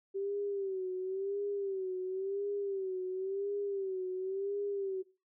sine tone with vibrato, 387.2 Hz, G4, 21 cents flat, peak -33 dBFS, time 0.14-5.03 s, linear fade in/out 20 ms, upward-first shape sine, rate 0.95 Hz, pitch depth 82 cents each way, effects noise-tail reverb RT60 0.3 s tail -19 dB re dry

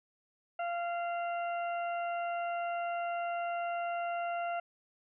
harmonic tone, 691 Hz, F5, 19 cents flat, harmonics 1 / 2 / 3 / 4, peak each -33 / -41 / -49 / -47 dBFS, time 0.59-4.6 s, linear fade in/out 5 ms, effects none

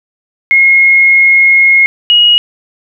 sine tone pair in turn, 2156 / 2893 Hz, C#7 / F#7, -49 / -40 cents, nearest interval perfect fourth, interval 509 cents, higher second, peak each -3 dBFS, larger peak neither, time 0.51-1.86 / 2.1-2.38 s, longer first, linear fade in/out 0 ms, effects none

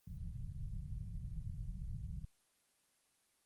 pink low-pass noise, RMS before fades -44 dBFS, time 0.07-2.25 s, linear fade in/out 5 ms, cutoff 170 Hz, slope 48 dB/octave, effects white hiss -75 dBFS RMS until 3.45 s + Opus 24 kbps

